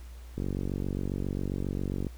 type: click train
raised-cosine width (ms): 3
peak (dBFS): -19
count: 81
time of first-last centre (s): 0.38-2.068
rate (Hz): 47.4
effects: added 60 Hz sine -42 dBFS peak until 2.17 s + pink hiss -57 dBFS RMS until 2.17 s